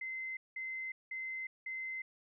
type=tone bursts; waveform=sine; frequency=2064 Hz; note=C7; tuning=24 cents flat; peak=-38 dBFS; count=4; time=0.01-2.02 s; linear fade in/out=5 ms; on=360 ms; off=190 ms; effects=none